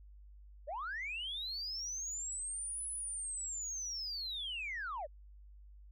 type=linear two-way sweep; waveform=sine; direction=up then down; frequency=522 to 10240 to 522 Hz; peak=-37 dBFS; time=0.67-5.07 s; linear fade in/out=20 ms; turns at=2.88 s; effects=tanh soft clip ceiling -34 dBFS + added 50 Hz sine -53 dBFS peak until 5.91 s